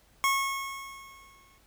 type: tone with exponential decay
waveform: 25% pulse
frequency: 1093 Hz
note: C#6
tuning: 25 cents flat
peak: -18 dBFS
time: 0.24-1.58 s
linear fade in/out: 0 ms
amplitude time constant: 290 ms
effects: added 50 Hz sine -63 dBFS peak until 1.66 s + pink hiss -63 dBFS RMS until 1.66 s